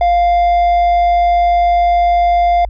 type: tone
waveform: triangle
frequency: 698.5 Hz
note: F5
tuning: in tune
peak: -7 dBFS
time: 0.01-2.65 s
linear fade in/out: 2 ms
effects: added 50 Hz sine -22 dBFS peak until 2.69 s + resampled to 11025 Hz